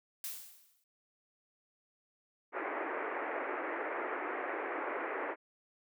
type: noise with exponential decay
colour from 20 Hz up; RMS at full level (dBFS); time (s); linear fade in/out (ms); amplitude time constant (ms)
blue; -38; 0.24-0.84; 1; 130
type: band-pass noise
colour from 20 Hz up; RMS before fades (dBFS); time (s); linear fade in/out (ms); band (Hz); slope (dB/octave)
pink; -38; 2.52-5.36; 50; 310 to 2200; 48
effects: none